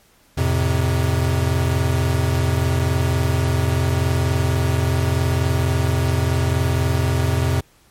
square chord, F major, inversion none, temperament equal with one note detuned, 86.45 / 110 / 130.81 Hz, F2 / A2 / C3, -17 / 0 / 0 cents, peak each -20 / -25 / -21 dBFS, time 0.37-7.61 s, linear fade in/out 10 ms, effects pink hiss -55 dBFS RMS until 7.9 s + MP3 64 kbps

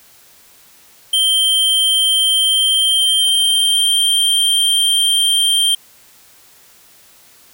square tone with pitch glide, 3136 to 3165 Hz, G7 to G7, 0 to +16 cents, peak -12 dBFS, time 1.13-5.75 s, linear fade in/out 5 ms, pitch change +16 cents, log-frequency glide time 2.39-3.97 s, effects white hiss -47 dBFS RMS until 7.53 s

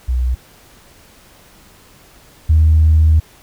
sine tone pair in turn, 62.3 / 78.72 Hz, B1 / D#2, +16 / +21 cents, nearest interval major third, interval 405 cents, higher second, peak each -13 / -6 dBFS, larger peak second, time 0.08-0.35 / 2.49-3.2 s, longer second, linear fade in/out 10 ms, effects tanh soft clip ceiling -3 dBFS + pink hiss -46 dBFS RMS until 3.42 s

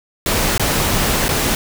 pink noise with dropouts, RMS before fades -17 dBFS, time 0.26-1.55 s, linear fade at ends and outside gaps 1 ms, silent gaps 0.579-0.596 / 1.283-1.29 s, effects none

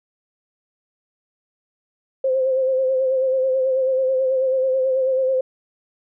sine tone with vibrato, 523.3 Hz, C5, in tune, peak -16 dBFS, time 2.24-5.41 s, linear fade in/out 5 ms, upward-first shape sine, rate 9.2 Hz, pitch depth 36 cents each way, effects none

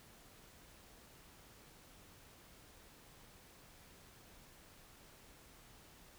silence, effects pink hiss -61 dBFS RMS until 6.18 s

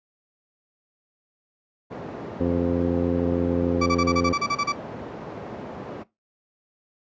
white band-pass noise, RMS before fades -36 dBFS, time 1.9-6.04 s, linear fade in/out 20 ms, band 110 to 580 Hz, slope 12 dB/octave
harmonic tone, 86.7 Hz, F2, 12 cents flat, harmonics 1 / 2 / 3 / 4 / 5 / 6, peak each -29 / -29 / -24 / -29 / -30 / -29 dBFS, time 2.4-4.33 s, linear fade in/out 5 ms
35% pulse tone bursts, 1157 Hz, D6, 26 cents flat, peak -19 dBFS, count 11, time 3.81-4.725 s, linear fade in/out 10 ms, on 55 ms, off 31 ms
effects noise-tail reverb RT60 0.2 s tail -19 dB re dry + resampled to 16000 Hz

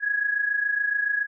sine tone pair together, 1661.2 / 1688.3 Hz, G#6 / G#6, 0 / +28 cents, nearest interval unison, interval 28 cents, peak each -23 / -28 dBFS, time 0-1.27 s, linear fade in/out 50 ms, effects none

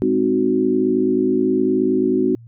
sine chord, Ab dominant seventh, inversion none, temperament equal, 207.7 / 261.6 / 311.1 / 370 Hz, Ab3 / C4 / Eb4 / Gb4, 0 / 0 / 0 / 0 cents, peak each -24 / -19 / -22 / -18 dBFS, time 0.02-2.35 s, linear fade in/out 0 ms, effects added 116 Hz sine -39 dBFS peak until 2.47 s

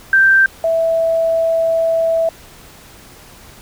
sine tone pair in turn, 1568 / 657 Hz, G6 / E5, 0 / -6 cents, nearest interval octave + minor third, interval 1506 cents, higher first, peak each -7 / -12 dBFS, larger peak first, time 0.13-0.46 / 0.64-2.29 s, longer second, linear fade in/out 2 ms, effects pink hiss -41 dBFS RMS until 3.61 s

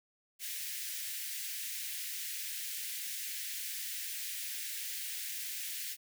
white high-pass noise, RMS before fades -40 dBFS, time 0.39-5.97 s, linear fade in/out 50 ms, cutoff 1700 Hz, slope 48 dB/octave, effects none

